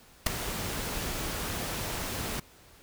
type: noise with ADSR envelope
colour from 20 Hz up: pink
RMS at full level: -20 dBFS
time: 0.26-2.4 s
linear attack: 8 ms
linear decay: 4 ms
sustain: -14 dB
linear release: 7 ms
effects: pink hiss -56 dBFS RMS until 2.82 s